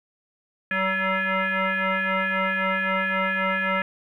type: tone with frequency modulation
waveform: sine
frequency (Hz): 187.6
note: F#3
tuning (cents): +24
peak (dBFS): -21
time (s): 0.71-3.82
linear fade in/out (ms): 2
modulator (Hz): 379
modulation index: 5.7
effects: 10-bit

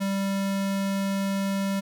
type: tone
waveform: square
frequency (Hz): 196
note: G3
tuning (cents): 0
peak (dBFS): -25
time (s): 0-1.81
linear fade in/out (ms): 20
effects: none

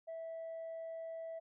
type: tone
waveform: sine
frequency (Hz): 655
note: E5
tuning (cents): -11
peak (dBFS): -40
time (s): 0.07-1.4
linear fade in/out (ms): 20
effects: tanh soft clip ceiling -40 dBFS

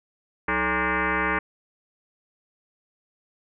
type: tone with frequency modulation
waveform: sine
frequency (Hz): 316.4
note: D#4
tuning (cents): +29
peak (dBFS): -21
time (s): 0.48-1.39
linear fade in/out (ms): 5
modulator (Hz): 250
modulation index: 7.6
effects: none

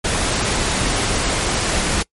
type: noise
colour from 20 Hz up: pink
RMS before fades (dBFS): -19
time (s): 0.04-2.03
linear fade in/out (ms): 10
effects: noise-tail reverb RT60 0.1 s tail -24 dB re dry + MP3 48 kbps

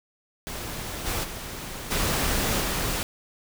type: noise with level steps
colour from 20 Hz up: pink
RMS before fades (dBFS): -34 / -28 / -36 / -25 / -27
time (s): 0.47-3.03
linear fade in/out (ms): 0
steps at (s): 1.05 / 1.23 / 1.9 / 2.6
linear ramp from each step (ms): 20
effects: none

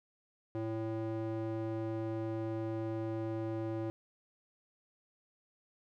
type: tone with band-pass filter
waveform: square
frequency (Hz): 111.4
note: A2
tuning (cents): +22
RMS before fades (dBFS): -37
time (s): 0.55-3.9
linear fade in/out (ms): 0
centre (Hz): 390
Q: 1.4
effects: none

